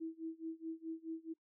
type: tone with tremolo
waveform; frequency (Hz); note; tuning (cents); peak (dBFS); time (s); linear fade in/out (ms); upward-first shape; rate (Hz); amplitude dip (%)
sine; 324.7; E4; -26; -38; 0-1.34; 20; sine; 4.7; 95
effects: noise-tail reverb RT60 0.1 s tail -23 dB re dry